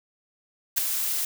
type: noise with ADSR envelope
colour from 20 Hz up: blue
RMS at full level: -20 dBFS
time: 0.76-1.25 s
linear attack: 19 ms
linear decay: 9 ms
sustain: -7 dB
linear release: 3 ms
effects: none